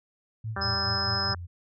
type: tone with tremolo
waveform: sine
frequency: 110.5 Hz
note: A2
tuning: 8 cents sharp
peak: -29 dBFS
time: 0.44-1.33 s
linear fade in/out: 5 ms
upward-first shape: sine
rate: 4.8 Hz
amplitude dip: 95%
type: harmonic tone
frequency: 196 Hz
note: G3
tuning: in tune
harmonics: 1 / 2 / 3 / 4 / 5 / 6 / 7 / 8 / 9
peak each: -39 / -41 / -41 / -38 / -41 / -36 / -37 / -36 / -42 dBFS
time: 0.56-1.35 s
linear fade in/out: 5 ms
type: tone with pitch glide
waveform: sine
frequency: 83 to 87.28 Hz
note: E2 to F2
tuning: +12 to -1 cents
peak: -35 dBFS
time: 0.56-1.47 s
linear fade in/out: 20 ms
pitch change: +87 cents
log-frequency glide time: 0.76-1.05 s
type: tone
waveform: sine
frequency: 5120 Hz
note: D#8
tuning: 49 cents sharp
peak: -27 dBFS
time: 0.61-1.34 s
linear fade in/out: 10 ms
effects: none